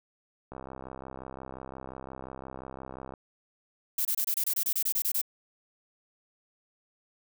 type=click train; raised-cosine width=1 ms; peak=-27 dBFS; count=173; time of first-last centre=0.52-3.138 s; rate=65.7 Hz
type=noise bursts; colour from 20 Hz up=violet; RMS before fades=-28 dBFS; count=13; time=3.98-5.215 s; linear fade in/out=5 ms; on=71 ms; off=26 ms
effects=none